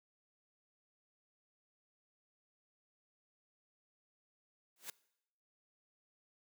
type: noise with exponential growth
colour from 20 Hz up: white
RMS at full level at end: -40 dBFS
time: 4.76-4.9 s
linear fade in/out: 2 ms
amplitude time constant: 29 ms
effects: noise-tail reverb RT60 0.8 s tail -22 dB re dry + high-pass 200 Hz 12 dB/octave